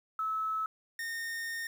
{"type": "tone pair in turn", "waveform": ["sine", "45% pulse"], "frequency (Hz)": [1300, 1834.2], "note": ["E6", "A#6"], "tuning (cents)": [-24, -29], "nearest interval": "tritone", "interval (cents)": 595, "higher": "second", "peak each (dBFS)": [-30, -35], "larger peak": "first", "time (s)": [[0.19, 0.66], [0.99, 1.67]], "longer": "second", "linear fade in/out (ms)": 2, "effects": ["10-bit"]}